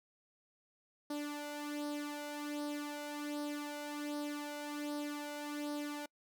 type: tone with flanger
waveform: sawtooth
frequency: 293.7 Hz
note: D4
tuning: in tune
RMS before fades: -41 dBFS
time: 1.1-6.06 s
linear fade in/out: 5 ms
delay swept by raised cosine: 0.2 to 1.4 ms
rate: 1.3 Hz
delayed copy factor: +0.65
effects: noise-tail reverb RT60 0.1 s tail -26 dB re dry